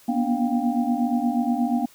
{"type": "tone cluster", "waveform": "sine", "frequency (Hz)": [236.7, 245.1, 291.5, 708, 790], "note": ["A#3", "B3", "D4", "F5", "G5"], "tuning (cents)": [27, -13, -13, 23, 13], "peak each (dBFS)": [-25, -23, -29, -30, -31], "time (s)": [0.08, 1.86], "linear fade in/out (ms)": 10, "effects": ["white hiss -53 dBFS RMS until 1.94 s"]}